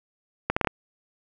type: accelerating click train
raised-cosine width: 0.5 ms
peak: -7 dBFS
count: 5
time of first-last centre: 0.5-0.672 s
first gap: 65 ms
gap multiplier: 0.73
effects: none